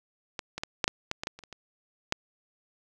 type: clicks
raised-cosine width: 0.2 ms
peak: -16 / -18 / -14 / -7 / -7 / -12 / -16 / -14 / -28 / -29 / -25 / -8 dBFS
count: 12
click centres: 0.392 / 0.58 / 0.635 / 0.842 / 0.879 / 1.114 / 1.235 / 1.271 / 1.39 / 1.437 / 1.527 / 2.124 s
effects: none